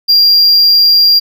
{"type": "tone", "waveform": "triangle", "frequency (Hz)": 4773, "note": "D8", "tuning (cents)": 27, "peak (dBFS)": -3, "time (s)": [0.08, 1.2], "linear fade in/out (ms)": 20, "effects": []}